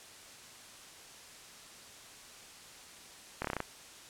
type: slowing click train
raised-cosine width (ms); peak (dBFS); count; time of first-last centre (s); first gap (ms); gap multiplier
0.5; -18; 7; 3.42-3.603; 25; 1.08
effects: white hiss -52 dBFS RMS until 4.09 s + low-pass 9000 Hz 12 dB/octave